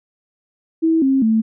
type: tone with pitch steps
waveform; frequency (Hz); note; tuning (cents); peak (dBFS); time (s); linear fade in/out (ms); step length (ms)
sine; 324.5 / 268.2 / 221.6; E4 / C4 / A3; -27 / +43 / +13; -12; 0.82-1.42; 20; 200
effects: none